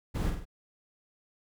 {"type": "noise with echo", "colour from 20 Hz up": "brown", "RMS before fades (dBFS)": -29, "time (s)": [0.14, 0.31], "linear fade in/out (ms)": 20, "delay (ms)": 48, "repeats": 3, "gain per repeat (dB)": -5, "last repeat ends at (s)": 0.454, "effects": []}